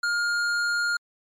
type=tone; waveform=square; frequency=1415 Hz; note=F6; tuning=22 cents sharp; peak=-23 dBFS; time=0.03-0.97 s; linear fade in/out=5 ms; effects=low-pass 7000 Hz 12 dB/octave + MP3 64 kbps